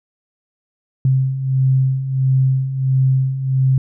sine beating tone pair, 131 / 132.5 Hz, C3 / C3, +2 / +22 cents, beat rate 1.5 Hz, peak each -20 / -14 dBFS, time 1.05-3.78 s, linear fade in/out 2 ms, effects none

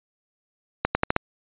accelerating click train, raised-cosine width 0.5 ms, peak -4 dBFS, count 5, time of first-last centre 0.85-1.164 s, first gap 100 ms, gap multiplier 0.84, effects resampled to 8000 Hz

